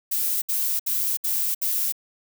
violet noise bursts, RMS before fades -24 dBFS, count 5, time 0.11-1.924 s, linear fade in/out 10 ms, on 310 ms, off 66 ms, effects none

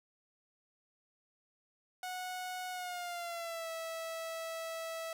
sawtooth tone with pitch glide, 734 to 653.9 Hz, F#5 to E5, -14 to -14 cents, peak -35 dBFS, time 2.03-5.13 s, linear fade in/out 2 ms, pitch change -200 cents, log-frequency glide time 2.71-3.69 s, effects none

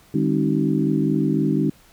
sine tone cluster, 153.6 / 202.5 / 268.1 / 312 / 377.8 Hz, D#3 / G#3 / C4 / D#4 / F#4, -22 / -43 / +42 / +5 / +36 cents, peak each -23 / -23 / -23 / -23 / -28 dBFS, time 0.14-1.7 s, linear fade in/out 5 ms, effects pink hiss -53 dBFS RMS until 1.92 s

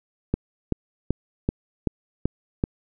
click train, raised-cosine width 3 ms, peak -8 dBFS, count 7, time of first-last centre 0.34-2.639 s, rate 2.61 Hz, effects none

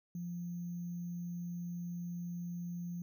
sine tone with sample-and-hold, 174 Hz, F3, 6 cents flat, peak -38 dBFS, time 0.15-3.02 s, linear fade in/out 2 ms, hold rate 6300 Hz, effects none

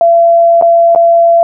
sine tone with dropouts, 677 Hz, E5, 46 cents sharp, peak -3 dBFS, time 0.01-1.43 s, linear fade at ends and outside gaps 1 ms, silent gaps 0.613-0.623 / 0.949-0.959 s, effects none

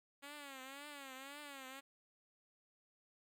5% pulse tone with vibrato, 277.2 Hz, C#4, in tune, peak -38 dBFS, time 0.22-1.81 s, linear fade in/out 20 ms, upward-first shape triangle, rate 1.9 Hz, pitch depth 130 cents each way, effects none

